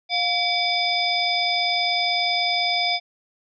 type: harmonic tone with a mistuned harmonic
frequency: 709 Hz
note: F5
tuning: 26 cents sharp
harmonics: 1 / 3 / 5 / 7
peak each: -25 / -25 / -25 / -25 dBFS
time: 0.09-3 s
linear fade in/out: 50 ms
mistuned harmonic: 3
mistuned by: +130 cents
effects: none